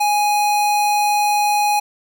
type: tone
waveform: square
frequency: 830.6 Hz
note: G#5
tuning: in tune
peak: -15 dBFS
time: 0-1.8 s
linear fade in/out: 10 ms
effects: none